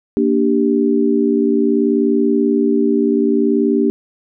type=chord; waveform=sine; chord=G minor; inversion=first; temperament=equal; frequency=233.1 / 293.7 / 392 Hz; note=Bb3 / D4 / G4; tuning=0 / 0 / 0 cents; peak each=-16 dBFS; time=0.17-3.9 s; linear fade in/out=0 ms; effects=none